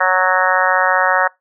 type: harmonic tone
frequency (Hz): 185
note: F#3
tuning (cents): 0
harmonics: 3 / 4 / 5 / 6 / 7 / 8 / 9 / 10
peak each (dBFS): -20 / -20 / -20 / -20 / -20 / -20 / -20 / -20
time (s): 0-1.28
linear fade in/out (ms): 10
effects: noise-tail reverb RT60 0.2 s tail -24 dB re dry